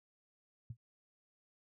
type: tone with exponential decay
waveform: sine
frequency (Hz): 116.54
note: A#2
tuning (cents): 0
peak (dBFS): -38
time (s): 0.7-0.77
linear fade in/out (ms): 5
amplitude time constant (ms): 15
effects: none